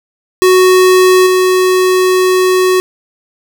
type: tone with level steps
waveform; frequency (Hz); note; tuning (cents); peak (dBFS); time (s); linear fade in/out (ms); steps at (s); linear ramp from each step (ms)
square; 370; F#4; 0; -5 / -8; 0.42-2.8; 0; 1.26; 10
effects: none